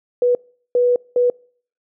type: tone bursts at uneven times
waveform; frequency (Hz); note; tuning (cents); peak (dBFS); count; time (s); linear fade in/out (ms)
sine; 490; B4; -14; -12; 3; 0.22-0.35 / 0.75-0.96 / 1.16-1.3; 2
effects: noise-tail reverb RT60 0.5 s tail -26 dB re dry